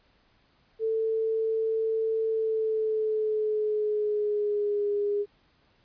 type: tone with pitch glide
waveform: sine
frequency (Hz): 444.4 to 409.9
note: A4 to G#4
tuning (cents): +17 to -23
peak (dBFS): -24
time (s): 0.79-5.26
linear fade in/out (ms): 50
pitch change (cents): -140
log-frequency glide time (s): 2.28-4.91
effects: pink hiss -65 dBFS RMS until 5.84 s + resampled to 11025 Hz